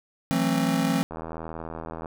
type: chord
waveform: square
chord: F# half-diminished seventh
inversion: third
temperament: just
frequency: 166.5 / 185 / 222 / 266.4 Hz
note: E3 / F#3 / A3 / C4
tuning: +18 / 0 / +16 / +31 cents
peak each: -28 / -30 / -29 / -26 dBFS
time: 0.31-1.03 s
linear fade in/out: 0 ms
type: click train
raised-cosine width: 1 ms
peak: -21 dBFS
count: 78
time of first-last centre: 1.11-2.058 s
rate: 81.2 Hz
effects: none